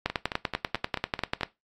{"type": "two click trains", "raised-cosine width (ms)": 0.3, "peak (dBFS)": [-9, -14], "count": [15, 7], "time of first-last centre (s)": [[0.06, 1.433], [0.1, 1.41]], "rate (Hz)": [10.2, 4.58], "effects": ["noise-tail reverb RT60 0.2 s tail -18 dB re dry", "AAC 48 kbps"]}